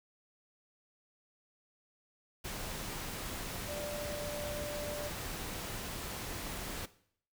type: tone in noise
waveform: sine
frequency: 589 Hz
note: D5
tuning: 5 cents sharp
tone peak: -39 dBFS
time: 3.68-5.09 s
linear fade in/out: 10 ms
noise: pink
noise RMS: -41 dBFS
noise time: 2.44-6.86 s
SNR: -1 dB
effects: noise-tail reverb RT60 0.6 s tail -17 dB re dry